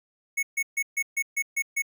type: tone bursts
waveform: square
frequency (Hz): 2205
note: C#7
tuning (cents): -10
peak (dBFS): -24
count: 8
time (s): 0.37-1.822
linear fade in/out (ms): 10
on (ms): 59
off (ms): 140
effects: none